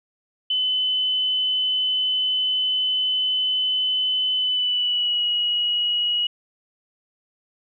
sine tone with pitch glide, 3024 to 2906 Hz, F#7 to F#7, +37 to -32 cents, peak -19 dBFS, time 0.5-6.27 s, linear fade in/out 5 ms, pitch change -69 cents, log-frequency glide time 4.36-5.25 s, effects none

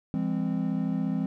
triangle tone cluster, 169.1 / 203.5 / 260.7 Hz, E3 / G#3 / C4, +44 / -35 / -6 cents, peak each -28 dBFS, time 0.14-1.26 s, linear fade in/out 0 ms, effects none

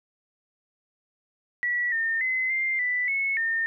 sine tone with pitch steps, 1942 / 1818 / 2042 / 2098 / 1983 / 2195 / 1819 Hz, B6 / A#6 / C7 / C7 / B6 / C#7 / A#6, -30 / -44 / -43 / +4 / +7 / -18 / -43 cents, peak -23 dBFS, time 1.63-3.66 s, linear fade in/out 0 ms, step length 290 ms, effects none

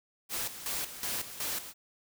white noise with tremolo, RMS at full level -34 dBFS, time 0.29-1.74 s, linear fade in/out 50 ms, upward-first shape square, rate 2.7 Hz, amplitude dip 70%, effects none

